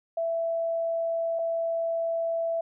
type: tone pair in turn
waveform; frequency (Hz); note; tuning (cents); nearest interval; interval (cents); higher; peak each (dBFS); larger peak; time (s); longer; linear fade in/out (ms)
sine; 664 / 664; E5 / E5; +12 / +12; unison; 0; neither; -25; neither; 0.17-1.39 / 1.39-2.61; neither; 5
effects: none